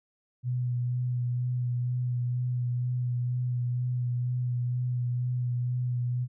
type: tone with vibrato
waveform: sine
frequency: 123.47 Hz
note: B2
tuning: in tune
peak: -26 dBFS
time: 0.43-6.28 s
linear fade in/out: 50 ms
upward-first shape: sine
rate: 2.1 Hz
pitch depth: 18 cents each way
effects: none